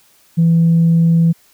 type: tone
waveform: sine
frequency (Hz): 166.2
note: E3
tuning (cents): +15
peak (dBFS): -7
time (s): 0.37-1.33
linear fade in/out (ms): 20
effects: tanh soft clip ceiling -5 dBFS + white hiss -52 dBFS RMS until 1.53 s